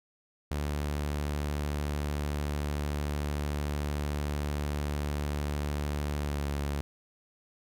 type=tone with pitch glide; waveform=sawtooth; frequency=73.3 to 71.54 Hz; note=D2 to D2; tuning=-3 to -45 cents; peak=-26 dBFS; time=0.51-6.81 s; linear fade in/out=0 ms; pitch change=-42 cents; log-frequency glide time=6.21-6.43 s; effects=none